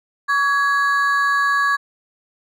triangle ring-modulated tone, 1400 Hz, F6, 4 cents sharp, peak -10 dBFS, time 0.28-1.77 s, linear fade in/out 20 ms, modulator 268 Hz, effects none

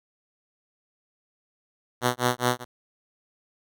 5% pulse tone with tremolo, 123.47 Hz, B2, in tune, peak -8 dBFS, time 2.01-2.65 s, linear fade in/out 50 ms, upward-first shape sine, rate 4.8 Hz, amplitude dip 100%, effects none

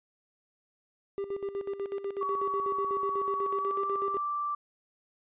triangle tone with tremolo, 397.2 Hz, G4, 23 cents sharp, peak -28 dBFS, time 1.18-4.17 s, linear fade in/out 0 ms, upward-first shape square, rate 8.1 Hz, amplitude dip 70%
sine tone with pitch glide, 1129 to 1171.5 Hz, C#6 to D6, +31 to -5 cents, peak -29 dBFS, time 2.21-4.55 s, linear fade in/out 5 ms, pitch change +64 cents, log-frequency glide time 3.53-3.82 s
effects resampled to 8000 Hz

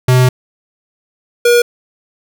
square tone pair in turn, 127.1 / 479 Hz, C3 / A#4, -50 / +47 cents, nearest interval octave + major seventh, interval 2297 cents, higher second, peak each -7 dBFS, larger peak neither, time 0.08-0.29 / 1.45-1.62 s, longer first, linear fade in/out 5 ms, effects none

